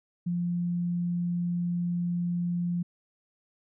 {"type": "tone", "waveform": "sine", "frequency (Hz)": 174.4, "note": "F3", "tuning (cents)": -2, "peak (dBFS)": -26, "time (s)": [0.26, 2.83], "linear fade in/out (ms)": 10, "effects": []}